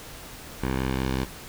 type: tone with low-pass filter sweep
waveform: 10% pulse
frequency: 65.41 Hz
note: C2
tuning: in tune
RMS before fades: -27 dBFS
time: 0.62-1.25 s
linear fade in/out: 10 ms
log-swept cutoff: 2200 to 5100 Hz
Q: 1.1
effects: pink hiss -42 dBFS RMS until 1.48 s